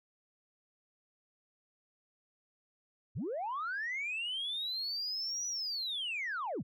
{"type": "linear two-way sweep", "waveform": "sine", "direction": "up then down", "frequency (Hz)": [75.4, 5920, 75.4], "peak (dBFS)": -33, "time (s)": [3.15, 6.63], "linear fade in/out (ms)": 20, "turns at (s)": 5.47, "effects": ["tanh soft clip ceiling -31 dBFS"]}